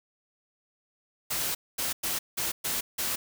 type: noise bursts at uneven times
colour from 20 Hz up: white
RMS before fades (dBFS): -30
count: 6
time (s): 1.3-1.55 / 1.78-1.93 / 2.03-2.19 / 2.37-2.52 / 2.64-2.81 / 2.98-3.16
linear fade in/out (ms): 10
effects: none